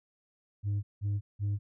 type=tone bursts; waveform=sine; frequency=101.9 Hz; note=G#2; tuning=32 cents flat; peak=-25 dBFS; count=3; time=0.63-1.59 s; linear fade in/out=50 ms; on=200 ms; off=180 ms; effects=tanh soft clip ceiling -27 dBFS

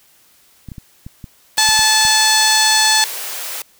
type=clicks; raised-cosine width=5 ms; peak=-19 dBFS; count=8; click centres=0.687 / 0.718 / 0.782 / 1.065 / 1.242 / 1.689 / 1.792 / 2.051 s
type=high-pass noise; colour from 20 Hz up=white; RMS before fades=-26 dBFS; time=1.57-3.62 s; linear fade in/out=2 ms; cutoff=420 Hz; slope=24 dB/octave
type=harmonic tone; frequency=870 Hz; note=A5; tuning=20 cents flat; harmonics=1 / 2 / 3 / 4 / 5 / 6 / 7 / 8 / 9 / 10; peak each=-18 / -18 / -25 / -19 / -16 / -24 / -21 / -27 / -21 / -23 dBFS; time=1.58-3.04 s; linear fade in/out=0 ms
effects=white hiss -52 dBFS RMS until 3.79 s

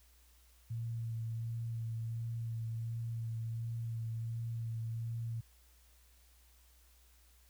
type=tone with vibrato; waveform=sine; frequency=114.6 Hz; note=A#2; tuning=29 cents flat; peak=-36 dBFS; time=0.7-5.41 s; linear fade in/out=10 ms; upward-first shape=sine; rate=1.4 Hz; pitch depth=18 cents each way; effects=added 60 Hz sine -63 dBFS peak until 7.49 s + white hiss -68 dBFS RMS until 7.49 s

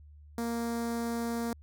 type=tone with notch filter; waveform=sawtooth; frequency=233.1 Hz; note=A#3; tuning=in tune; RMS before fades=-33 dBFS; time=0.38-1.53 s; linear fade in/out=2 ms; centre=2800 Hz; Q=0.89; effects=added 74 Hz sine -50 dBFS peak until 1.62 s

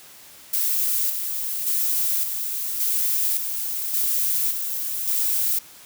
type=noise with tremolo; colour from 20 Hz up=violet; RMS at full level=-22 dBFS; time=0.53-5.59 s; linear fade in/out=5 ms; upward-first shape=square; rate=0.88 Hz; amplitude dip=45%; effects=white hiss -46 dBFS RMS until 5.85 s + high-pass 60 Hz 12 dB/octave

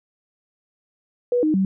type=tone with pitch steps; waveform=sine; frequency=487.9 / 309.2 / 191.7 Hz; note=B4 / D#4 / G3; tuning=-21 / -11 / -38 cents; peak=-16 dBFS; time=1.32-1.65 s; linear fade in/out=2 ms; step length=110 ms; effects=none

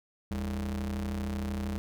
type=ring-modulated tone; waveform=square; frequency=62.3 Hz; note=B1; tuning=16 cents sharp; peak=-29 dBFS; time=0.31-1.78 s; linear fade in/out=0 ms; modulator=141 Hz; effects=none

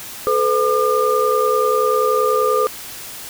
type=tone cluster; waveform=sine; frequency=433.7 / 504 / 1204 Hz; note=A4 / B4 / D6; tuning=-25 / +35 / +43 cents; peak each=-18 dBFS; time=0.27-2.67 s; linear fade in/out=0 ms; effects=white hiss -33 dBFS RMS until 3.29 s

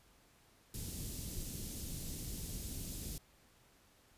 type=band-stop noise; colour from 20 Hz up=pink; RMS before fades=-43 dBFS; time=0.74-3.18 s; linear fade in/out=2 ms; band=260 to 5500 Hz; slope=12 dB/octave; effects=pink hiss -67 dBFS RMS until 4.17 s + resampled to 32000 Hz

